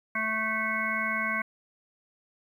harmonic tone, 219.6 Hz, A3, 3 cents flat, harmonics 1 / 3 / 5 / 7 / 9 / 10, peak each -37 / -39 / -33 / -32 / -35 / -31 dBFS, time 0.15-1.42 s, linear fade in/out 5 ms, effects 10-bit

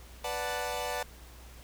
sawtooth chord, B minor seventh, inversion none, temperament equal, 493.9 / 587.3 / 740 / 880 Hz, B4 / D5 / F#5 / A5, 0 / 0 / 0 / 0 cents, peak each -34 dBFS, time 0.24-1.03 s, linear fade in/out 5 ms, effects added 60 Hz sine -49 dBFS peak until 1.63 s + pink hiss -54 dBFS RMS until 1.63 s

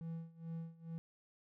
triangle tone with tremolo, 164.81 Hz, E3, in tune, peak -38 dBFS, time 0.01-0.98 s, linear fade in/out 0 ms, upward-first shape sine, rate 2.3 Hz, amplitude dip 90%, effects none

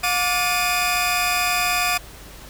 sawtooth tone cluster, 717 / 1162 / 1756 / 2480 Hz, F5 / D6 / A6 / D#7, +45 / -19 / -4 / -6 cents, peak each -20 / -21 / -27 / -19 dBFS, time 0.03-1.98 s, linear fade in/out 10 ms, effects added 50 Hz sine -42 dBFS peak until 2.49 s + pink hiss -42 dBFS RMS until 2.49 s

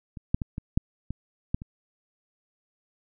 clicks, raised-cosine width 5 ms, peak -26 / -9 / -17 / -20 / -9 / -19 / -12 / -25 dBFS, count 8, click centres 0.172 / 0.345 / 0.418 / 0.581 / 0.775 / 1.106 / 1.545 / 1.619 s, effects none

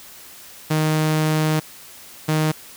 sawtooth tone bursts at uneven times, 155.56 Hz, D#3, in tune, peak -13 dBFS, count 2, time 0.7-1.6 / 2.28-2.52 s, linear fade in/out 10 ms, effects white hiss -42 dBFS RMS until 2.76 s

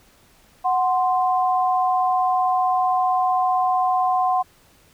sine tone pair together, 740 / 1044.5 Hz, F#5 / C6, 0 / -3 cents, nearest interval tritone, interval 597 cents, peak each -18 / -22 dBFS, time 0.64-4.43 s, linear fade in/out 20 ms, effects pink hiss -55 dBFS RMS until 4.93 s

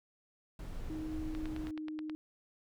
brown noise, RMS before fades -42 dBFS, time 0.59-1.71 s, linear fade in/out 2 ms
sine tone with pitch glide, 312.8 to 309.2 Hz, D#4 to D#4, +9 to -11 cents, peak -38 dBFS, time 0.9-2.15 s, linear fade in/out 0 ms, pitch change -20 cents, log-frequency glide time 1.36-1.8 s
click train, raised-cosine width 0.3 ms, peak -30 dBFS, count 8, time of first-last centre 1.35-2.097 s, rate 9.37 Hz
effects none

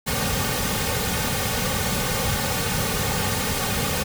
pink noise with comb filter, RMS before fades -24 dBFS, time 0.06-4.04 s, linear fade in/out 20 ms, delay 3 ms, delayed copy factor -0.75, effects none

